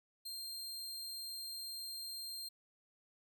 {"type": "tone", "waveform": "sawtooth", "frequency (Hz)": 4186, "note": "C8", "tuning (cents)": 0, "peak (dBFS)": -40, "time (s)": [0.25, 2.49], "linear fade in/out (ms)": 10, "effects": []}